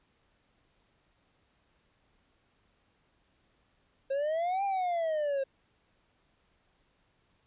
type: exponential two-way sweep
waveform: triangle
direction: up then down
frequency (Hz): 533 to 805 to 533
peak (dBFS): -26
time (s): 4.1-5.44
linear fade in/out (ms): 10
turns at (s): 4.64
effects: pink hiss -71 dBFS RMS until 7.46 s + resampled to 8000 Hz